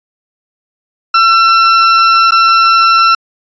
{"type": "tone with dropouts", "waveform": "40% pulse", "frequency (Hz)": 1347, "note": "E6", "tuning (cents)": 37, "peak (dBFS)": -4, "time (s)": [1.14, 3.15], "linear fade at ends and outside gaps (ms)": 5, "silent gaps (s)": [2.309, 2.319], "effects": ["resampled to 16000 Hz"]}